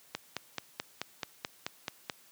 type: click train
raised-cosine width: 0.2 ms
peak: -16 dBFS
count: 10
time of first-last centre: 0.15-2.098 s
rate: 4.62 Hz
effects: white hiss -60 dBFS RMS until 2.31 s + high-pass 100 Hz 12 dB/octave